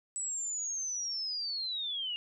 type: linear sweep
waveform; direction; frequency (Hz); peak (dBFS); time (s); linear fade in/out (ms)
sine; down; 7950 to 2810; -33; 0.16-2.16; 0
effects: none